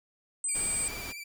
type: tone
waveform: sine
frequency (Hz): 8140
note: C9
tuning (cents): -49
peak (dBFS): -28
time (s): 0.44-0.88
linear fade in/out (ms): 2
type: tone with vibrato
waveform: sawtooth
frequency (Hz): 2349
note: D7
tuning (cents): 0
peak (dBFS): -36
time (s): 0.48-1.24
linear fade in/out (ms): 10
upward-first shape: sine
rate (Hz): 16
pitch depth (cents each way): 40
type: noise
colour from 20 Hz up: pink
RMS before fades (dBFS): -41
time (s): 0.54-1.13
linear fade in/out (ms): 20
effects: none